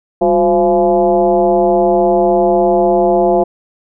sine tone with frequency modulation, 523.3 Hz, C5, in tune, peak -8 dBFS, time 0.21-3.44 s, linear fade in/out 10 ms, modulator 163 Hz, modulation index 1.6, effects none

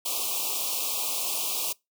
white band-stop noise, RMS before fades -29 dBFS, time 0.05-1.73 s, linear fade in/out 10 ms, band 1200 to 2400 Hz, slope 96 dB/octave, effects noise-tail reverb RT60 0.2 s tail -24 dB re dry + high-pass 400 Hz 12 dB/octave

